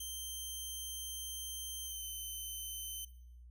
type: tone with pitch glide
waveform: 10% pulse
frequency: 3135 to 3072 Hz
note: G7 to G7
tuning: -1 to -36 cents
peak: -34 dBFS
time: 0-3.05 s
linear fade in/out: 5 ms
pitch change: -35 cents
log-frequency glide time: 1.83-2.04 s
effects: noise-tail reverb RT60 0.7 s tail -17 dB re dry + added 60 Hz sine -52 dBFS peak until 3.5 s